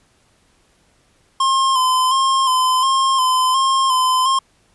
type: tone with vibrato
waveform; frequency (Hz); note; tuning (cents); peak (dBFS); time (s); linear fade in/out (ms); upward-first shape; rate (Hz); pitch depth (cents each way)
square; 1046; C6; -1; -14; 1.4-4.39; 5; square; 1.4; 35
effects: pink hiss -58 dBFS RMS until 4.74 s + resampled to 24000 Hz